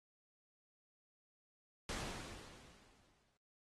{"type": "noise with exponential decay", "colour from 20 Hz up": "pink", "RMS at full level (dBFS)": -41, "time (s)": [1.89, 3.37], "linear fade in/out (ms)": 1, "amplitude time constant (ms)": 320, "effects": ["low-pass 8000 Hz 12 dB/octave", "AAC 32 kbps"]}